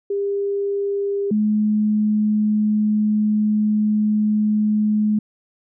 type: tone pair in turn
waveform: sine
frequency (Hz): 400.6 / 212.2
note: G4 / G#3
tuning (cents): +38 / +38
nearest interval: major seventh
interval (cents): 1100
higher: first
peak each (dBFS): -19 / -15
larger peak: second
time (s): 0.1-1.31 / 1.31-5.19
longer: second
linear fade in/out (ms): 5
effects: none